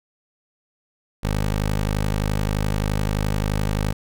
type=tone; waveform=15% pulse; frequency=51.6 Hz; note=G#1; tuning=10 cents flat; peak=-14 dBFS; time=1.23-3.93 s; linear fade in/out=10 ms; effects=none